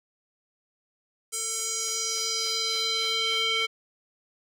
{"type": "tone with band-pass filter sweep", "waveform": "square", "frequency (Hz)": 448.3, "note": "A4", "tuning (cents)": 32, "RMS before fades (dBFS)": -28, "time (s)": [1.32, 3.67], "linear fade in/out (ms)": 20, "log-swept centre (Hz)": [8300, 2800], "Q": 3.1, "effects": []}